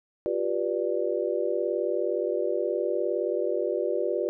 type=chord; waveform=sine; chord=G dominant seventh; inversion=third; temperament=just; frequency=352.8 / 392 / 490 / 588 Hz; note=F4 / G4 / B4 / D5; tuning=+18 / 0 / -14 / +2 cents; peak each=-30 dBFS; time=0.26-4.29 s; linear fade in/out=0 ms; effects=none